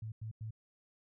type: tone bursts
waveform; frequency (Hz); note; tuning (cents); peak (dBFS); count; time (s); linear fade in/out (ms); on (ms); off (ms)
sine; 110; A2; 0; -39; 3; 0.02-0.508; 5; 100; 94
effects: none